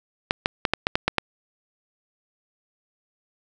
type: clicks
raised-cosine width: 0.3 ms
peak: -3 dBFS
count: 8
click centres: 0.309 / 0.459 / 0.652 / 0.736 / 0.869 / 0.955 / 1.08 / 1.183 s
effects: none